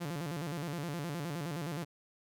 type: tone with vibrato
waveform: sawtooth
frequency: 157.6 Hz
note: D#3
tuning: 23 cents sharp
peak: -32 dBFS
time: 0-1.85 s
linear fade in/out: 20 ms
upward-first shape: square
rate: 9.6 Hz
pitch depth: 160 cents each way
effects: none